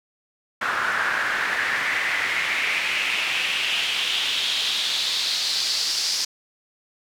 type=noise with band-pass filter sweep; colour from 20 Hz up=pink; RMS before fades=-24 dBFS; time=0.61-6.25 s; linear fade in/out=5 ms; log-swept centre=1400 to 5100 Hz; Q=3.6; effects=none